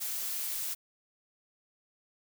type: noise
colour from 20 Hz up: blue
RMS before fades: -35 dBFS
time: 0-0.75 s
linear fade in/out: 20 ms
effects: none